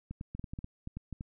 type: clicks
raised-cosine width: 5 ms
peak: -27 dBFS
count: 12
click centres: 0.11 / 0.211 / 0.35 / 0.395 / 0.442 / 0.535 / 0.589 / 0.644 / 0.874 / 0.97 / 1.127 / 1.209 s
effects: none